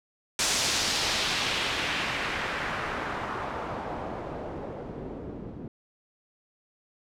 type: noise with low-pass filter sweep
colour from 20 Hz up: white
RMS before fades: -31 dBFS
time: 0.39-5.68 s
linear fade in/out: 2 ms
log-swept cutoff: 6800 to 280 Hz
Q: 1.2
effects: none